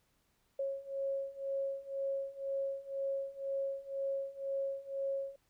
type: beating tone pair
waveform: sine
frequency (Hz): 546 / 548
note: C#5 / C#5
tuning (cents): -26 / -20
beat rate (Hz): 2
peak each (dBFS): -39 / -37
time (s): 0.59-5.36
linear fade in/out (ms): 5
effects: pink hiss -75 dBFS RMS until 5.49 s